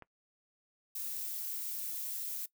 click, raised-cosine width 0.5 ms, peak -34 dBFS, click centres 0.023 s
violet noise, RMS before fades -39 dBFS, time 0.95-2.46 s, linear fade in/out 5 ms
effects noise-tail reverb RT60 0.1 s tail -19 dB re dry

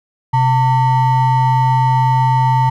triangle ring-modulated tone, 515 Hz, C5, 28 cents flat, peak -5 dBFS, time 0.33-2.7 s, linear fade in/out 10 ms, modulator 387 Hz, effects none

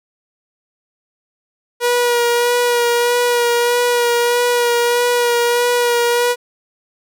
sawtooth tone with vibrato, 480.8 Hz, B4, 46 cents flat, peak -9 dBFS, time 1.8-6.36 s, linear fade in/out 50 ms, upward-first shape sine, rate 1.6 Hz, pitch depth 20 cents each way, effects none

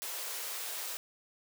white high-pass noise, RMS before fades -39 dBFS, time 0.02-0.97 s, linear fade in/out 0 ms, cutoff 380 Hz, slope 48 dB/octave, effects none

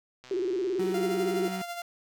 click train, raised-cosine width 0.2 ms, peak -31 dBFS, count 87, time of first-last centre 0.24-0.923 s, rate 126 Hz
sine tone with vibrato, 370 Hz, F#4, in tune, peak -26 dBFS, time 0.31-1.48 s, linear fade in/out 2 ms, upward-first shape square, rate 18 Hz, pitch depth 93 cents each way
35% pulse tone, 187.8 Hz, F#3, 26 cents sharp, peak -31 dBFS, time 0.79-1.62 s, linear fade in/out 5 ms
sawtooth tone with tremolo, 694 Hz, F5, 11 cents flat, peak -29 dBFS, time 0.94-1.82 s, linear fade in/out 2 ms, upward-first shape sine, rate 12 Hz, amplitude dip 50%
effects none

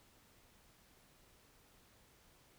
silence, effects pink hiss -67 dBFS RMS until 2.58 s

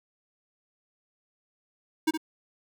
square tone with echo, 316.3 Hz, D#4, 29 cents sharp, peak -21 dBFS, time 2.07-2.11 s, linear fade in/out 10 ms, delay 66 ms, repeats 1, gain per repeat -8 dB, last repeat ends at 2.176 s, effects none

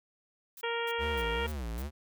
blue noise bursts, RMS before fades -48 dBFS, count 5, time 0.57-1.82 s, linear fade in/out 2 ms, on 42 ms, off 260 ms
harmonic tone, 466.2 Hz, A#4, in tune, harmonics 1 / 2 / 3 / 4 / 5 / 6 / 7, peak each -34 / -37 / -39 / -40 / -41 / -42 / -42 dBFS, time 0.63-1.47 s, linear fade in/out 10 ms
square tone with vibrato, 65.1 Hz, C2, 8 cents flat, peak -35 dBFS, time 0.98-1.91 s, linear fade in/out 50 ms, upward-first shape sine, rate 2.4 Hz, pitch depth 280 cents each way
effects none

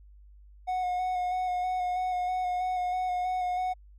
triangle tone with vibrato, 730 Hz, F#5, 24 cents flat, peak -25 dBFS, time 0.67-3.74 s, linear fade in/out 20 ms, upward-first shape square, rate 3.1 Hz, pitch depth 17 cents each way, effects added 50 Hz sine -50 dBFS peak until 3.98 s

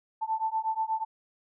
sine beating tone pair, 880 / 888.3 Hz, A5 / A5, 0 / +16 cents, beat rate 8.3 Hz, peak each -30 dBFS, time 0.21-1.05 s, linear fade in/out 20 ms, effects none

